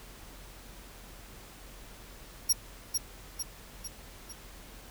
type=tone with echo; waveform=20% pulse; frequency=5610 Hz; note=F8; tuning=7 cents sharp; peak=-16 dBFS; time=2.49-2.53 s; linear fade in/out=10 ms; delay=450 ms; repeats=4; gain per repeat=-5 dB; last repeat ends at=4.33 s; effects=added 44 Hz sine -51 dBFS peak until 4.9 s + pink hiss -51 dBFS RMS until 4.9 s